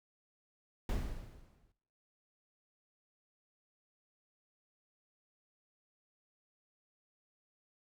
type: noise with exponential decay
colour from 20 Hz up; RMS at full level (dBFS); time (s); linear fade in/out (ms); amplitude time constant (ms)
brown; -32; 0.89-1.72; 2; 180
effects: noise-tail reverb RT60 0.9 s tail -22 dB re dry